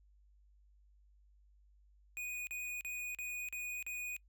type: tone bursts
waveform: square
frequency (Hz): 2474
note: D#7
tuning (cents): -10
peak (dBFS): -40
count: 6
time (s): 2.17-4.165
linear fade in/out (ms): 0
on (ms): 300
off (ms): 39
effects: noise-tail reverb RT60 0.1 s tail -26 dB re dry + added 50 Hz sine -63 dBFS peak until 4.28 s